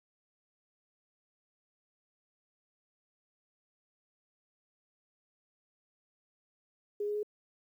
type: tone with pitch steps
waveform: sine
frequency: 412.5 / 416.1 / 419.7 Hz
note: G#4 / G#4 / G#4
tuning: -12 / +3 / +18 cents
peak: -31 dBFS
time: 7-7.231 s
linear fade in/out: 5 ms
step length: 77 ms
effects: 11-bit